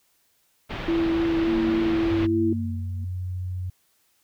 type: low-pass noise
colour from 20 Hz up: pink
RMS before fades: -32 dBFS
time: 0.69-2.27 s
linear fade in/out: 20 ms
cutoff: 3500 Hz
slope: 24 dB/octave
type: tone with vibrato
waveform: sine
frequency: 331.6 Hz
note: E4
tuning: 10 cents sharp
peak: -20 dBFS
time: 0.88-2.53 s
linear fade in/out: 5 ms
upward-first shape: sine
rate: 3.5 Hz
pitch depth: 11 cents each way
type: tone with tremolo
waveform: sine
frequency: 230 Hz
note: A#3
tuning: 23 cents flat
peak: -26 dBFS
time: 1.47-3.05 s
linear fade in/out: 10 ms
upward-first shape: sine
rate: 1.2 Hz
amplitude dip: 90%
type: tone with pitch glide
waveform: sine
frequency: 96.6 to 91.39 Hz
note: G2 to F#2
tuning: -25 to -21 cents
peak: -27 dBFS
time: 2.1-3.7 s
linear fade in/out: 5 ms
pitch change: -96 cents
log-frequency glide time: 2.54-2.74 s
effects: white hiss -66 dBFS RMS until 4.23 s